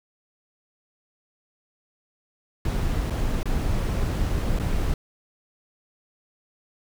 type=noise with dropouts; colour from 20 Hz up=brown; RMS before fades=-24 dBFS; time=2.65-4.94 s; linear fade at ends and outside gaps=2 ms; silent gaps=3.1-3.105 / 3.431-3.456 / 4.589-4.597 s; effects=none